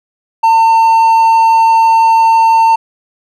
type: tone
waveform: triangle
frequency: 903 Hz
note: A5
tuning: 45 cents sharp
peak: -3 dBFS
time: 0.43-2.76 s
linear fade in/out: 10 ms
effects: none